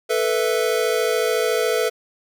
square chord, A suspended second, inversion none, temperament equal, 440 / 493.9 / 659.3 Hz, A4 / B4 / E5, 0 / 0 / 0 cents, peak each -22 / -23 / -26 dBFS, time 0.09-1.9 s, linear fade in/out 20 ms, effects none

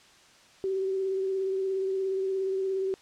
sine tone with vibrato, 383.3 Hz, G4, 39 cents flat, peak -26 dBFS, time 0.64-2.94 s, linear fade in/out 0 ms, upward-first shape triangle, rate 17 Hz, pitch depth 26 cents each way, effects white hiss -56 dBFS RMS until 3.01 s + low-pass 6000 Hz 12 dB/octave

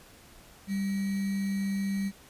sine tone with sample-and-hold, 196.5 Hz, G3, 4 cents sharp, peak -27 dBFS, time 0.67-2.12 s, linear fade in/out 50 ms, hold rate 2100 Hz, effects pink hiss -54 dBFS RMS until 2.29 s + resampled to 32000 Hz

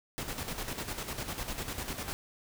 pink noise with tremolo, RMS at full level -36 dBFS, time 0.18-2.13 s, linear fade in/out 0 ms, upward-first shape square, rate 10 Hz, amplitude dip 55%, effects none

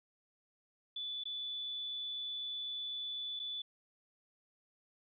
sine tone with dropouts, 3472 Hz, A7, 24 cents flat, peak -38 dBFS, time 0.96-3.62 s, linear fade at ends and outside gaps 5 ms, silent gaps 1.238-1.254 / 3.394-3.398 s, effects none

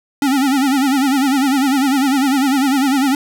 square tone with vibrato, 271.6 Hz, C#4, 35 cents flat, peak -13 dBFS, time 0.22-3.15 s, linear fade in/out 2 ms, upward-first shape sine, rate 10 Hz, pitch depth 110 cents each way, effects none

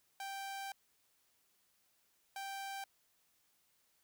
sawtooth tone bursts at uneven times, 784 Hz, G5, in tune, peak -38 dBFS, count 2, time 0.2-0.72 / 2.36-2.84 s, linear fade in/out 2 ms, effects white hiss -75 dBFS RMS until 4.03 s

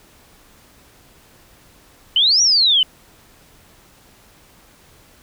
sine exponential two-way sweep, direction up then down, 2944 to 5880 to 2944 Hz, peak -11 dBFS, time 2.16-2.83 s, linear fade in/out 2 ms, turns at 2.42 s, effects pink hiss -50 dBFS RMS until 5.22 s

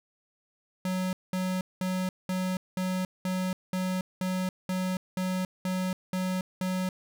square tone bursts, 185 Hz, F#3, in tune, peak -28 dBFS, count 13, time 0.85-6.89 s, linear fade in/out 2 ms, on 280 ms, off 200 ms, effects none

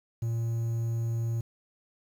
triangle tone with quantisation, 115.3 Hz, A#2, 19 cents flat, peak -25 dBFS, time 0.22-1.41 s, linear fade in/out 5 ms, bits 9, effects none

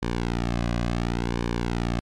sawtooth tone with flanger, 58.7 Hz, A#1, 13 cents sharp, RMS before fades -26 dBFS, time 0.02-2 s, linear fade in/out 10 ms, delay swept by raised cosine 1.5 to 2.23 ms, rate 0.7 Hz, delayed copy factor -0.85, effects low-pass 6000 Hz 12 dB/octave + MP3 96 kbps

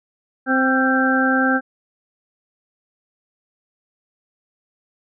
harmonic tone with a mistuned harmonic, 261.6 Hz, C4, in tune, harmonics 1 / 2 / 3 / 5 / 6, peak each -18 / -24 / -24 / -24 / -19 dBFS, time 0.46-1.61 s, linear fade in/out 50 ms, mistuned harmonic 5, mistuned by +48 cents, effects none

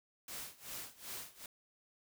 white noise with tremolo, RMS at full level -44 dBFS, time 0.28-1.46 s, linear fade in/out 2 ms, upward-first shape sine, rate 2.6 Hz, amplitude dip 90%, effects none

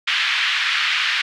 white band-pass noise, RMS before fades -20 dBFS, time 0.07-1.22 s, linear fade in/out 10 ms, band 1400 to 3400 Hz, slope 24 dB/octave, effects none

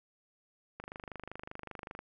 click train, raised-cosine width 0.5 ms, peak -27 dBFS, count 31, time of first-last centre 0.8-1.99 s, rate 25.2 Hz, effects none

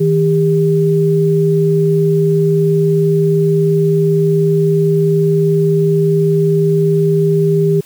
sine tone pair together, 158.99 / 400.2 Hz, D#3 / G4, +38 / +36 cents, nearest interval octave + major third, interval 1598 cents, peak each -12 dBFS, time 0-7.81 s, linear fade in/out 10 ms, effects white hiss -43 dBFS RMS until 7.85 s

